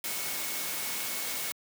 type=tone in noise; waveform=sine; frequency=2200 Hz; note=C#7; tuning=14 cents flat; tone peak=-44 dBFS; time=0.04-1.52 s; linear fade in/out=2 ms; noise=white; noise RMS=-34 dBFS; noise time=0.04-1.52 s; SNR=-13 dB; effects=high-pass 150 Hz 12 dB/octave